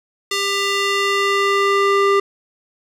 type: tone with band-pass filter sweep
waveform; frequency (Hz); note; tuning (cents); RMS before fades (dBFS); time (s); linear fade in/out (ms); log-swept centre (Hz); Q
square; 397.7; G4; +25; -17; 0.31-2.2; 5; 4100 to 990; 0.8
effects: none